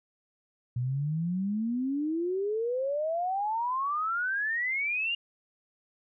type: exponential sweep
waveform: sine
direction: up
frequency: 119.2 to 2853 Hz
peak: -27 dBFS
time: 0.76-5.15 s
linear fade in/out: 5 ms
effects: none